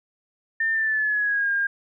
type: tone with pitch glide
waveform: sine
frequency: 1800 to 1612.9 Hz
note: A6 to G6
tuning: +39 to +49 cents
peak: -20 dBFS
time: 0.6-1.67 s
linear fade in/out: 5 ms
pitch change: -190 cents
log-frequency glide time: 0.72-1.51 s
effects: none